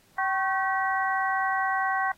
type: harmonic tone with a mistuned harmonic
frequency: 384.2 Hz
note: G4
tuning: 35 cents flat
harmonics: 2 / 3 / 4 / 5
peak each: -27 / -29 / -30 / -31 dBFS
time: 0.18-2.12 s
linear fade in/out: 5 ms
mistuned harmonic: 3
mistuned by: -79 cents
effects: pink hiss -61 dBFS RMS until 2.17 s + AAC 48 kbps